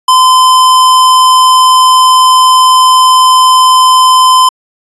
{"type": "tone", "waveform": "square", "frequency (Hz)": 1026, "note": "C6", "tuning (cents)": -34, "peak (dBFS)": -3, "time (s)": [0.08, 4.49], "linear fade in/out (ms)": 5, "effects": ["resampled to 24000 Hz"]}